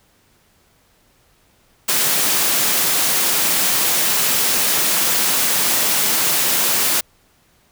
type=high-pass noise; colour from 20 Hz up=white; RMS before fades=-17 dBFS; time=1.88-7.01 s; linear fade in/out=10 ms; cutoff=130 Hz; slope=24 dB/octave; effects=pink hiss -57 dBFS RMS until 7.71 s